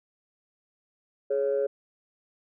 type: tone pair together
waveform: sine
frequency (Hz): 419.2 / 554.4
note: G#4 / C#5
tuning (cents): +16 / 0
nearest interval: perfect fourth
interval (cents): 484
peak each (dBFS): -25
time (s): 1.3-1.67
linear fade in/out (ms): 10
effects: tanh soft clip ceiling -18 dBFS